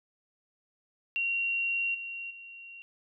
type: tone with level steps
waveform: sine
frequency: 2751 Hz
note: F7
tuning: 27 cents flat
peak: -27 / -36 / -44 dBFS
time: 1.16-2.82 s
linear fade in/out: 0 ms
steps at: 1.94 / 2.3 s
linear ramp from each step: 10 ms
effects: none